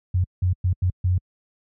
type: tone bursts at uneven times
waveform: sine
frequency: 90.9 Hz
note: F#2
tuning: 30 cents flat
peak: -16 dBFS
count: 5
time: 0.14-0.24 / 0.42-0.53 / 0.64-0.73 / 0.82-0.9 / 1.04-1.18 s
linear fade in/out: 5 ms
effects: high-pass 60 Hz 12 dB/octave